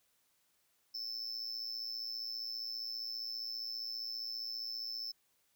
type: tone with amplitude modulation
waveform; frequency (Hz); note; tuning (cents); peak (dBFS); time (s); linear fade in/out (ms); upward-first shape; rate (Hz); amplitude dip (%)
triangle; 5280; E8; +2; -34; 0.94-5.12; 10; sine; 115; 80
effects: white hiss -75 dBFS RMS until 5.55 s